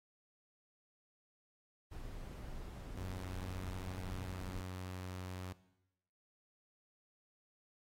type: noise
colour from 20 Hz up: brown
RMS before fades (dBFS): -47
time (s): 1.91-4.62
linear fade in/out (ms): 10
type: tone with pitch glide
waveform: sawtooth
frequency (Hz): 92.5 to 91.97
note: F#2 to F#2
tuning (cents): 0 to -10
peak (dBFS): -39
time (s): 2.97-5.53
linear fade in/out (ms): 5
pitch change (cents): -10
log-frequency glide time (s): 4.18-5.07
effects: noise-tail reverb RT60 0.9 s tail -17 dB re dry + AAC 48 kbps